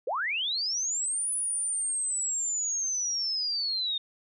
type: linear two-way sweep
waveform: sine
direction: up then down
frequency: 420.6 to 9956 to 3643 Hz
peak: -27 dBFS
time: 0.07-3.98 s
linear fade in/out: 5 ms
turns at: 1.31 s
effects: none